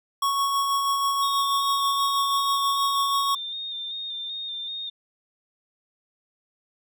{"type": "tone with tremolo", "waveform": "square", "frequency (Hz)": 1108.7, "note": "C#6", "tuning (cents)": 0, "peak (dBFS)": -21, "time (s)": [0.22, 3.35], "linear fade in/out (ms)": 5, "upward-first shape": "sine", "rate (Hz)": 6.2, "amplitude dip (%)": 30}
{"type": "tone with vibrato", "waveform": "sine", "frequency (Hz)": 3644, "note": "A#7", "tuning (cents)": -40, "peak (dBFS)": -30, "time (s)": [1.22, 4.9], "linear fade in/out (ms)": 10, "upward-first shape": "square", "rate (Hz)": 2.6, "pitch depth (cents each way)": 25}
{"effects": []}